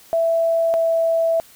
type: tone pair in turn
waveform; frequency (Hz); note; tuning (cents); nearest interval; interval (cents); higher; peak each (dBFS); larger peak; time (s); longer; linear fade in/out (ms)
sine; 662 / 659.2; E5 / E5; +7 / 0; unison; 7; first; -15; neither; 0.13-0.74 / 0.74-1.4; second; 0
effects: white hiss -48 dBFS RMS until 1.55 s